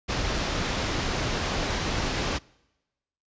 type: low-pass noise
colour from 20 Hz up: pink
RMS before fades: -28 dBFS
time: 0.08-2.39 s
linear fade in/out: 20 ms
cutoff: 6300 Hz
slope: 24 dB/octave
effects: noise-tail reverb RT60 1.0 s tail -25 dB re dry + resampled to 16000 Hz